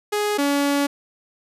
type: tone pair in turn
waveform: sawtooth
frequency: 416.5 / 283.8 Hz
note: G#4 / C#4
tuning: +5 / +41 cents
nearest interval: perfect fifth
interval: 664 cents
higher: first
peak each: -16 / -14 dBFS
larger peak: second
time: 0.12-0.38 / 0.38-0.87 s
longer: second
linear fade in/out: 10 ms
effects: resampled to 32000 Hz